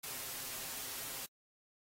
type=noise with comb filter; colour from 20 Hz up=white; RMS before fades=-43 dBFS; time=0.03-1.26 s; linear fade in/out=10 ms; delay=7.5 ms; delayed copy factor=+0.5; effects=AAC 48 kbps